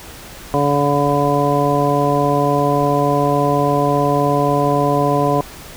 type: harmonic tone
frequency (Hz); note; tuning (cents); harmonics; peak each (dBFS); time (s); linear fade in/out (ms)
143.5; D3; -40; 1 / 2 / 3 / 4 / 5 / 7; -20 / -20 / -20 / -20 / -20 / -20; 0.54-5.41; 0
effects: pink hiss -36 dBFS RMS until 5.76 s